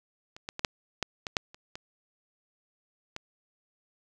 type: clicks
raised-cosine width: 0.2 ms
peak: -27 / -18 / -18 / -7 / -11 / -17 / -7 / -30 / -22 / -19 dBFS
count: 10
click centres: 0.365 / 0.489 / 0.594 / 0.648 / 1.027 / 1.268 / 1.368 / 1.545 / 1.755 / 3.164 s
effects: none